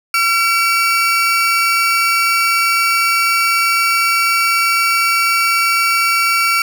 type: tone pair together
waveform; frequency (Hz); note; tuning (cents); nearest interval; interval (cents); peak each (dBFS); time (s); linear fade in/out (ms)
35% pulse; 1361 / 2289; F6 / D7; -45 / -45; major sixth; 900; -13; 0.14-6.62; 2
effects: none